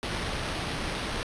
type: noise with sample-and-hold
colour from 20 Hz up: pink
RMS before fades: -32 dBFS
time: 0.03-1.23 s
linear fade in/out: 0 ms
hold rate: 7350 Hz
effects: resampled to 22050 Hz

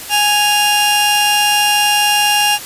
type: tone pair together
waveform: sawtooth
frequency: 830.7 / 2794 Hz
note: G#5 / F7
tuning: 0 / 0 cents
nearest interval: octave + major sixth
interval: 2100 cents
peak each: -10 dBFS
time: 0.09-2.59 s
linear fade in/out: 50 ms
effects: white hiss -29 dBFS RMS until 2.65 s + resampled to 32000 Hz

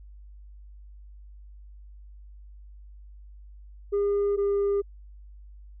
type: tone pair in turn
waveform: sine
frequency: 405 / 402.2 Hz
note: G#4 / G4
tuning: -43 / +44 cents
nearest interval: unison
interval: 13 cents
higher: first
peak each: -19 dBFS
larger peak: neither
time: 3.92-4.37 / 4.37-4.82 s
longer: neither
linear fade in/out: 20 ms
effects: tanh soft clip ceiling -21 dBFS + added 50 Hz sine -44 dBFS peak until 5.8 s

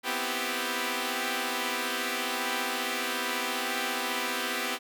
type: chord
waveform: 5% pulse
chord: C major seventh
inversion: third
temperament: equal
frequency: 246.9 / 261.6 / 329.6 / 392 Hz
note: B3 / C4 / E4 / G4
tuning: 0 / 0 / 0 / 0 cents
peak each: -22 / -25 / -25 / -22 dBFS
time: 0.03-4.79 s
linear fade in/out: 50 ms
effects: none

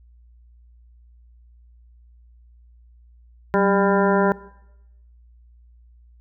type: harmonic tone with a mistuned harmonic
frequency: 199.3 Hz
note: G3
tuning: 29 cents sharp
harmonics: 1 / 2 / 3 / 4 / 5 / 7 / 8 / 9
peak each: -21 / -20 / -23 / -26 / -24 / -27 / -32 / -33 dBFS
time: 3.54-4.32 s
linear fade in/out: 0 ms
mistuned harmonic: 1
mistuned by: -76 cents
effects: noise-tail reverb RT60 0.9 s tail -20 dB re dry + added 59 Hz sine -48 dBFS peak until 6.2 s

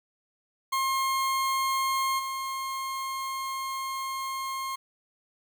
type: tone with level steps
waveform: 40% pulse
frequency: 1069 Hz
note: C6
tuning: 37 cents sharp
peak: -24 / -30 dBFS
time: 0.72-4.76 s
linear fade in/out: 10 ms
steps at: 2.18 s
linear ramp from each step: 20 ms
effects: 9-bit

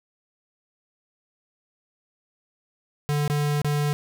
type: tone with dropouts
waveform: square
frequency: 146.83 Hz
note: D3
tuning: in tune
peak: -22 dBFS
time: 3.09-3.93 s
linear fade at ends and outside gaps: 0 ms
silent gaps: 3.278-3.299 / 3.617-3.646 s
effects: none

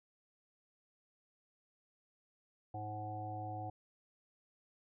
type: harmonic tone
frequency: 105.9 Hz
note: G#2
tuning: 34 cents sharp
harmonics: 1 / 3 / 5 / 7 / 8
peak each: -44 / -50 / -52 / -43 / -54 dBFS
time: 2.74-3.7 s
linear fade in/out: 5 ms
effects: none

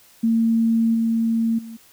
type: tone with level steps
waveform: sine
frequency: 227.4 Hz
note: A#3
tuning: 43 cents flat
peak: -15 / -17 / -33 dBFS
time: 0.23-1.77 s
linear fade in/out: 10 ms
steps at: 0.94 / 1.58 s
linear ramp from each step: 10 ms
effects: white hiss -52 dBFS RMS until 1.92 s

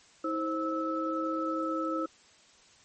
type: tone cluster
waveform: sine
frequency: 320.7 / 528 / 1305 Hz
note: E4 / C5 / E6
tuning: -48 / +16 / -18 cents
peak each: -32 / -35 / -33 dBFS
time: 0.24-2.06 s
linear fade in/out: 5 ms
effects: white hiss -59 dBFS RMS until 2.84 s + MP3 32 kbps

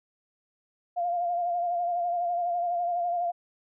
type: tone with vibrato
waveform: sine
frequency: 698.5 Hz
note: F5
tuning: in tune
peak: -25 dBFS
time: 0.96-3.32 s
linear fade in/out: 20 ms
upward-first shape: sine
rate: 12 Hz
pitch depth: 39 cents each way
effects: none

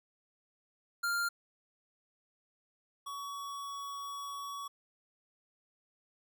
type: tone pair in turn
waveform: square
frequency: 1396.9 / 1125.2 Hz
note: F6 / C#6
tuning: 0 / +26 cents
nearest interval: major third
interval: 374 cents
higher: first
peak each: -31 / -40 dBFS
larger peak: first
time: 1.03-1.29 / 3.06-4.68 s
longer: second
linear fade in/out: 10 ms
effects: none

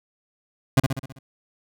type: tone with echo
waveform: 30% pulse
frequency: 133.7 Hz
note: C3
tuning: 38 cents sharp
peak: -10 dBFS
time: 0.77-0.8 s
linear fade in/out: 5 ms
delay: 65 ms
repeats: 6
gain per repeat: -5 dB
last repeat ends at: 1.19 s
effects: none

